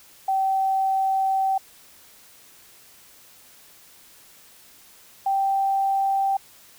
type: tone pair in turn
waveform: sine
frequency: 771 / 781.8 Hz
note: G5 / G5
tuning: -29 / -5 cents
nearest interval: unison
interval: 24 cents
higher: second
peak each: -19 dBFS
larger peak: neither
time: 0.28-1.58 / 5.26-6.37 s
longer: first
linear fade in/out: 5 ms
effects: white hiss -51 dBFS RMS until 6.78 s